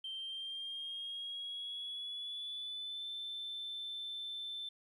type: tone with pitch glide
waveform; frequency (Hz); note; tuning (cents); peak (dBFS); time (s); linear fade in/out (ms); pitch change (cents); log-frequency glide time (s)
sine; 3136 to 3540; G7 to A7; 0 to +10; -39; 0.04-4.69; 5; +210; 0.14-3.07
effects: tanh soft clip ceiling -36 dBFS + 13-bit